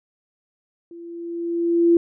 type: tone with level ramp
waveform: sine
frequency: 340 Hz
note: F4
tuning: 46 cents flat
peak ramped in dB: -37 to -10 dBFS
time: 0.91-1.97 s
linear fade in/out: 2 ms
effects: none